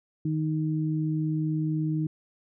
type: tone pair together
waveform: sine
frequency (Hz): 155.58 / 311.7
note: D#3 / D#4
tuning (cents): 0 / +3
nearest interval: octave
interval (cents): 1203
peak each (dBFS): -26 / -29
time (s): 0.25-2.07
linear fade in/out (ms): 5
effects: none